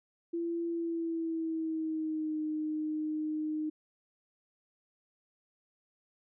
sine tone with pitch glide, 338 to 308.2 Hz, E4 to D#4, +43 to -16 cents, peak -31 dBFS, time 0.33-3.7 s, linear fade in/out 10 ms, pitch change -159 cents, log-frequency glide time 0.67-2.4 s, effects none

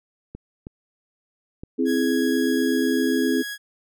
clicks, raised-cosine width 3 ms, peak -22 dBFS, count 3, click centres 0.35 / 0.669 / 1.635 s
sine chord, C augmented, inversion none, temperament equal with one note detuned, 261.6 / 329.6 / 418.2 Hz, C4 / E4 / G#4, 0 / 0 / +12 cents, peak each -21 / -24 / -25 dBFS, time 1.78-3.43 s, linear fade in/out 20 ms
sawtooth tone, 1661.2 Hz, G#6, in tune, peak -26 dBFS, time 1.85-3.58 s, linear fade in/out 50 ms
effects none

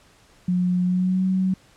sine tone with pitch glide, 180 to 187.64 Hz, F#3 to F#3, -47 to +25 cents, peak -18 dBFS, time 0.48-1.54 s, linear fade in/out 5 ms, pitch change +72 cents, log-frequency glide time 0.84-1.24 s, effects pink hiss -55 dBFS RMS until 1.76 s + low-pass 9000 Hz 12 dB/octave

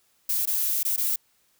violet noise with dropouts, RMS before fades -25 dBFS, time 0.29-1.16 s, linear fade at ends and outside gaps 5 ms, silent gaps 0.456-0.473 / 0.831-0.85 / 0.963-0.977 s, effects white hiss -66 dBFS RMS until 1.59 s

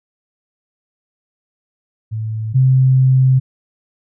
sine tone pair in turn, 109.9 / 130.69 Hz, A2 / C3, -2 / -2 cents, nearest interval minor third, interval 300 cents, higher second, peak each -19 / -8 dBFS, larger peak second, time 2.11-2.54 / 2.54-3.4 s, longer second, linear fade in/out 20 ms, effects none

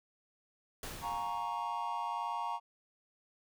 pink noise with exponential decay, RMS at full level -41 dBFS, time 0.83-1.98 s, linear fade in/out 2 ms, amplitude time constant 250 ms
triangle chord, Bb minor seventh, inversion second, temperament equal with one note detuned, 711.5 / 830.6 / 932.3 / 1108.7 Hz, F5 / Ab5 / Bb5 / Db6, +32 / 0 / 0 / 0 cents, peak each -41 / -41 / -35 / -39 dBFS, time 1.01-2.6 s, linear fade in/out 50 ms
effects none

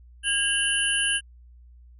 sine tone cluster, 1626 / 2778 / 3003 / 9740 Hz, G#6 / F7 / F#7 / D#9, -37 / -10 / +25 / -38 cents, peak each -27 dBFS, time 0.23-1.21 s, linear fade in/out 50 ms, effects added 60 Hz sine -47 dBFS peak until 1.99 s

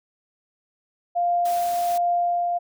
sine tone with tremolo, 699 Hz, F5, 1 cent sharp, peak -18 dBFS, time 1.15-2.59 s, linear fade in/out 20 ms, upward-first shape triangle, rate 1.3 Hz, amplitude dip 30%
white noise, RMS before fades -37 dBFS, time 1.45-1.98 s, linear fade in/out 5 ms
effects none

